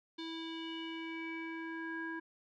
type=tone with low-pass filter sweep; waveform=square; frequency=327 Hz; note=E4; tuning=14 cents flat; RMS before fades=-42 dBFS; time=0.18-2.2 s; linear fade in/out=10 ms; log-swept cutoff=3900 to 1500 Hz; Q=5.8; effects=none